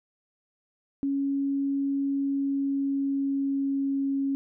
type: tone with pitch glide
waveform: sine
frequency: 277.2 to 274.6 Hz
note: C#4 to C#4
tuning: 0 to -16 cents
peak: -24 dBFS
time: 1.03-4.35 s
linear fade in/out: 0 ms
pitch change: -16 cents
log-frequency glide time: 2.08-4.2 s
effects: none